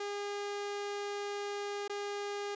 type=tone with dropouts; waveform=sawtooth; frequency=407.1 Hz; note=G#4; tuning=35 cents flat; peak=-32 dBFS; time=0-2.55 s; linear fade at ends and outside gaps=5 ms; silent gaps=1.879-1.896 s; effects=resampled to 16000 Hz